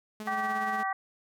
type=tone with tremolo; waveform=sawtooth; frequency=213.9 Hz; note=A3; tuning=49 cents flat; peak=-32 dBFS; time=0.2-0.83 s; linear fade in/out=0 ms; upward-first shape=sine; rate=17 Hz; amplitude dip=50%
type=harmonic tone; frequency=385.9 Hz; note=G4; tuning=27 cents flat; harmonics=2 / 3 / 4 / 5; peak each=-31 / -33 / -38 / -35 dBFS; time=0.27-0.93 s; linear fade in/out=5 ms
effects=none